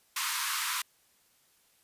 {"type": "high-pass noise", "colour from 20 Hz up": "pink", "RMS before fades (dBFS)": -32, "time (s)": [0.16, 0.82], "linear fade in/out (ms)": 5, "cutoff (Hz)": 950, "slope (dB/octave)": 96, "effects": ["white hiss -67 dBFS RMS until 1.83 s", "resampled to 32000 Hz"]}